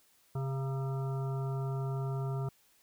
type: harmonic tone with a mistuned harmonic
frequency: 134 Hz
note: C3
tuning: 42 cents sharp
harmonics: 1 / 3 / 5 / 7 / 9 / 10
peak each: -32 / -42 / -46 / -49 / -51 / -52 dBFS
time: 0.35-2.49 s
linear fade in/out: 5 ms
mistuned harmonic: 5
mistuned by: +38 cents
effects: white hiss -67 dBFS RMS until 2.82 s